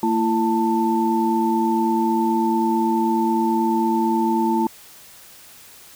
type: tone cluster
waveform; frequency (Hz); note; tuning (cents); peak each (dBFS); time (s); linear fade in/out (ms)
sine; 226.4 / 335.6 / 888; A3 / E4 / A5; +50 / +31 / +16; -21; 0.03-4.67; 2
effects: white hiss -45 dBFS RMS until 5.95 s